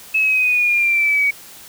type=exponential sweep; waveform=sine; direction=down; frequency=2597 to 2249 Hz; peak=-13 dBFS; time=0.14-1.31 s; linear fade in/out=10 ms; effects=white hiss -40 dBFS RMS until 1.68 s